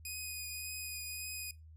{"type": "tone with vibrato", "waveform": "10% pulse", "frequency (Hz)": 2489, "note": "D#7", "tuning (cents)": 0, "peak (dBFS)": -32, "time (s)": [0.05, 1.51], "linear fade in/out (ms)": 2, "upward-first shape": "triangle", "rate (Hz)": 1.8, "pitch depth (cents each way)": 16, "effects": ["noise-tail reverb RT60 0.2 s tail -19 dB re dry", "added 79 Hz sine -52 dBFS peak until 1.76 s"]}